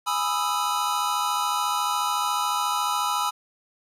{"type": "chord", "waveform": "square", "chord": "E major seventh", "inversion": "first", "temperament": "equal", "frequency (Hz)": [830.6, 987.8, 1244.5, 1318.5], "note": ["G#5", "B5", "D#6", "E6"], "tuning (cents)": [0, 0, 0, 0], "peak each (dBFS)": [-31, -28, -30, -29], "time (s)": [0.06, 3.31], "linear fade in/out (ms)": 20, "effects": ["resampled to 32000 Hz", "9-bit"]}